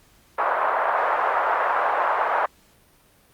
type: band-pass noise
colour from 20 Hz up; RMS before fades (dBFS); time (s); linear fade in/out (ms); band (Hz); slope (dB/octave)
white; -22; 0.38-2.46; 5; 590 to 1300; 24
effects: pink hiss -57 dBFS RMS until 3.33 s + Opus 48 kbps